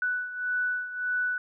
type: beating tone pair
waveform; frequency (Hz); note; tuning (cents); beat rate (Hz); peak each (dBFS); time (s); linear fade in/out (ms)
sine; 1485 / 1486.7; F#6 / F#6; +6 / +8; 1.7; -28 / -33; 0.02-1.38; 2
effects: none